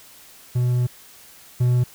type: tone pair in turn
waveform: triangle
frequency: 123.47 / 123.47 Hz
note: B2 / B2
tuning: 0 / 0 cents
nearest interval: unison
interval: 0 cents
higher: neither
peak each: -15 / -13 dBFS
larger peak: second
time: 0.55-0.87 / 1.6-1.84 s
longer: first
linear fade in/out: 10 ms
effects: white hiss -47 dBFS RMS until 1.94 s